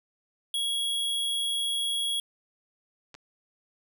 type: tone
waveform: square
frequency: 3322 Hz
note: G#7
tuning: in tune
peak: -27 dBFS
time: 0.54-2.2 s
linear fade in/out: 2 ms
type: clicks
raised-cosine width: 0.2 ms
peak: -29 dBFS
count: 2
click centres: 3.143 / 3.15 s
effects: none